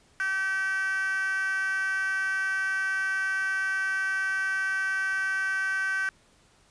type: tone with high-pass filter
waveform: 10% pulse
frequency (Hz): 384.5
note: G4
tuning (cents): -33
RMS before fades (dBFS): -28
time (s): 0.2-6.09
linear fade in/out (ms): 0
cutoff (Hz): 1500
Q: 9.3
effects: pink hiss -61 dBFS RMS until 6.7 s + resampled to 22050 Hz